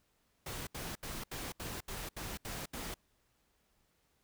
pink noise bursts, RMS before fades -42 dBFS, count 9, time 0.46-2.942 s, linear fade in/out 5 ms, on 210 ms, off 74 ms, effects pink hiss -75 dBFS RMS until 4.23 s

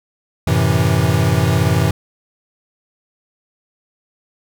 square chord, F# half-diminished seventh, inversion none, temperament equal, 92.5 / 110 / 130.81 / 164.81 Hz, F#2 / A2 / C3 / E3, 0 / 0 / 0 / 0 cents, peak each -19 dBFS, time 0.47-1.91 s, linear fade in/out 5 ms, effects none

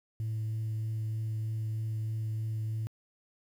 sine tone with vibrato, 110 Hz, A2, in tune, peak -29 dBFS, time 0.2-2.87 s, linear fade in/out 0 ms, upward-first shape triangle, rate 3.2 Hz, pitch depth 12 cents each way, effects tanh soft clip ceiling -29 dBFS + 10-bit

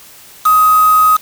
sine tone with quantisation, 1257 Hz, D#6, 17 cents sharp, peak -6 dBFS, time 0.45-1.17 s, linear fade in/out 10 ms, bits 3, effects white hiss -39 dBFS RMS until 1.21 s

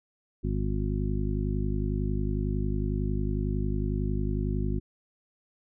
harmonic tone, 51 Hz, G#1, 31 cents flat, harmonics 1 / 2 / 3 / 4 / 5 / 7, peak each -29 / -32 / -34 / -35 / -36 / -37 dBFS, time 0.43-4.8 s, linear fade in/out 20 ms, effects none

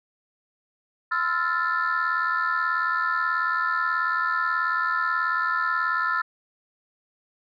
sine chord, F major seventh, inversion second, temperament equal with one note detuned, 1028.5 / 1318.5 / 1396.9 / 1760 Hz, C6 / E6 / F6 / A6, -30 / 0 / 0 / 0 cents, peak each -30 / -25 / -25 / -27 dBFS, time 1.11-6.22 s, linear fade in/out 10 ms, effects tanh soft clip ceiling -16 dBFS

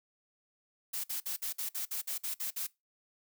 blue noise bursts, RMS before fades -36 dBFS, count 11, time 0.93-2.67 s, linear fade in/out 10 ms, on 110 ms, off 53 ms, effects noise-tail reverb RT60 0.2 s tail -21 dB re dry

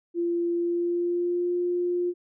sine tone with pitch glide, 343.5 to 353.2 Hz, F4 to F4, -29 to +20 cents, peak -23 dBFS, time 0.14-2.14 s, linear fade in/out 50 ms, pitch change +49 cents, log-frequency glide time 0.53-1.54 s, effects none

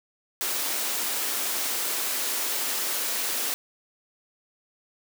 white high-pass noise, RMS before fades -28 dBFS, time 0.41-3.54 s, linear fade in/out 0 ms, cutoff 250 Hz, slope 24 dB/octave, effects none

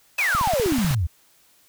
pink high-pass noise, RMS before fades -31 dBFS, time 0.18-0.95 s, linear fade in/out 5 ms, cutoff 670 Hz, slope 24 dB/octave
sine exponential sweep, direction down, 2664 to 74 Hz, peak -19 dBFS, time 0.18-1.07 s, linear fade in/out 10 ms
click train, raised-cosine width 5 ms, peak -17 dBFS, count 10, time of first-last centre 0.35-0.909 s, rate 16.1 Hz
effects white hiss -58 dBFS RMS until 1.68 s

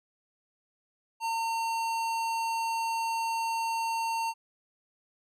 sine tone with hard clipping, 910 Hz, A#5, 42 cents flat, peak -30 dBFS, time 1.2-4.34 s, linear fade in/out 50 ms, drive 17 dB, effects none

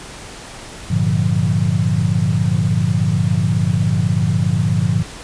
sine chord, G minor seventh, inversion none, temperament equal with one note detuned, 100.06 / 116.54 / 146.83 / 174.61 Hz, G2 / Bb2 / D3 / F3, +36 / 0 / 0 / 0 cents, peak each -19 dBFS, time 0.9-5.03 s, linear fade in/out 10 ms, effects pink hiss -34 dBFS RMS until 5.23 s + resampled to 22050 Hz

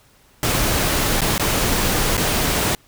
pink noise with dropouts, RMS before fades -19 dBFS, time 0.43-2.75 s, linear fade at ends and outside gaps 1 ms, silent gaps 1.208-1.217 / 1.38-1.396 / 2.169-2.177 s, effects pink hiss -54 dBFS RMS until 2.87 s

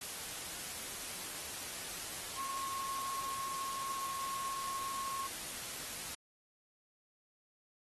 sine tone in noise, 1085 Hz, C#6, 37 cents flat, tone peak -38 dBFS, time 2.37-5.27 s, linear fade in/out 5 ms, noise white, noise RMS -43 dBFS, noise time 0.01-6.15 s, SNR +2 dB, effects AAC 32 kbps

